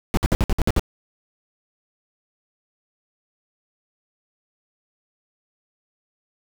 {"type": "noise bursts", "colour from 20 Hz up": "brown", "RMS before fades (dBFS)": -17, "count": 8, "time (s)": [0.14, 0.795], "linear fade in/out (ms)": 0, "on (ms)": 32, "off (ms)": 57, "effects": []}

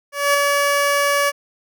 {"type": "tone with ADSR envelope", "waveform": "15% pulse", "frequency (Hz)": 570, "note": "C#5", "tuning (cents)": 48, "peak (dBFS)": -6, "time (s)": [0.12, 1.32], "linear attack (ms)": 220, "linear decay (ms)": 10, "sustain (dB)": -3, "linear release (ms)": 35, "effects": []}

